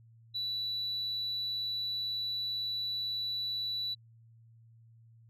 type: tone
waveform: sine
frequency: 3951 Hz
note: B7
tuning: in tune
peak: -31 dBFS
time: 0.34-3.95 s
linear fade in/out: 20 ms
effects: tanh soft clip ceiling -29 dBFS + added 114 Hz sine -56 dBFS peak until 5.29 s